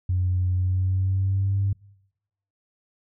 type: tone with pitch glide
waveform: sine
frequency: 91.1 to 98.77 Hz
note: F#2 to G2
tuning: -26 to +14 cents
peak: -19 dBFS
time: 0.09-1.73 s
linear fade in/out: 5 ms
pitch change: +140 cents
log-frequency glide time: 0.54-1.6 s
effects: noise-tail reverb RT60 0.9 s tail -26 dB re dry + tanh soft clip ceiling -15 dBFS